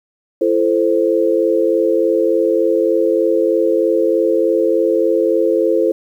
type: chord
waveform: sine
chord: A minor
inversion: second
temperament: equal with one note detuned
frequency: 337.1 / 440 / 523.3 Hz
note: E4 / A4 / C5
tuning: +39 / 0 / 0 cents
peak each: -16 dBFS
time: 0.41-5.92 s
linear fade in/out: 5 ms
effects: 8-bit